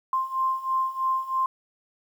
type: beating tone pair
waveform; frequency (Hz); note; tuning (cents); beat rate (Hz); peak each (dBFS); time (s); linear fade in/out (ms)
sine; 1049 / 1052.1; C6 / C6; +4 / +9; 3.1; -28 / -25; 0.13-1.46; 2
effects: 9-bit